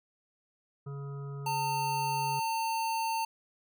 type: harmonic tone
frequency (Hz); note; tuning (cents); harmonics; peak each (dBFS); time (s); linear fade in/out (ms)
140; C#3; +18; 1 / 3 / 5 / 7 / 9 / 10; -37 / -47 / -59 / -59 / -52 / -65; 0.86-2.4; 10
type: tone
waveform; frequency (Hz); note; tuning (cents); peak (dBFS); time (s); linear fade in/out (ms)
square; 900; A5; +39; -30; 1.46-3.25; 5
effects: none